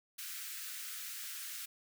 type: high-pass noise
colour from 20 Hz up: white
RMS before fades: -44 dBFS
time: 0.18-1.66 s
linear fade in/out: 10 ms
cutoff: 1300 Hz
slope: 48 dB/octave
effects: none